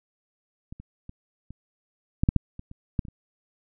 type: clicks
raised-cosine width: 5 ms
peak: -26 / -29 / -27 / -28 / -9 / -6 / -6 / -25 / -29 / -11 / -28 / -29 dBFS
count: 12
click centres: 0.725 / 0.8 / 1.094 / 1.506 / 2.235 / 2.289 / 2.363 / 2.594 / 2.714 / 2.992 / 3.052 / 3.084 s
effects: none